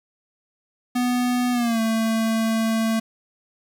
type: tone with pitch glide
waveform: square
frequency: 246.9 to 223.8 Hz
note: B3 to A3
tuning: 0 to +30 cents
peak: -20 dBFS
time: 0.95-3 s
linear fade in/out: 10 ms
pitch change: -170 cents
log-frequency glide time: 1.52-1.8 s
effects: 8-bit